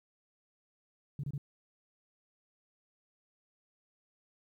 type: tone bursts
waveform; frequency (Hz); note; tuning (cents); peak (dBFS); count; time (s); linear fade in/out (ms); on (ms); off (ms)
sine; 141.7; C#3; +38; -33; 3; 1.19-1.379; 2; 45; 27
effects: tanh soft clip ceiling -29 dBFS + 12-bit